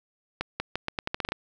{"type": "accelerating click train", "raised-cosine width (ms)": 0.3, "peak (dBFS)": -12, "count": 11, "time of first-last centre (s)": [0.41, 1.32], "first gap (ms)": 190, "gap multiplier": 0.82, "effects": []}